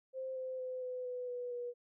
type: tone with pitch steps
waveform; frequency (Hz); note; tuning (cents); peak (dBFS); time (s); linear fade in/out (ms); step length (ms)
sine; 523.3 / 516.7 / 510.2 / 503.7 / 497.4 / 491.1 / 484.9; C5 / C5 / C5 / B4 / B4 / B4 / B4; 0 / -22 / -44 / +34 / +12 / -10 / -32; -38; 0.13-1.74; 50; 230
effects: none